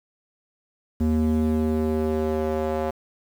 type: tone with band-pass filter sweep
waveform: square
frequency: 77.9 Hz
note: D#2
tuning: 3 cents sharp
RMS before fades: -23 dBFS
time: 1-2.91 s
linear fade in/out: 10 ms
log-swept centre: 200 to 610 Hz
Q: 1.7
effects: 8-bit